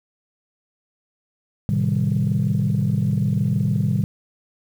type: chord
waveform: sine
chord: A half-diminished seventh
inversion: none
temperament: equal with one note detuned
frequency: 110 / 130.81 / 156.37 / 196 Hz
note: A2 / C3 / Eb3 / G3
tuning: 0 / 0 / +9 / 0 cents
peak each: -22 dBFS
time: 1.69-4.04 s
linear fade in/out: 0 ms
effects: tanh soft clip ceiling -11 dBFS + 8-bit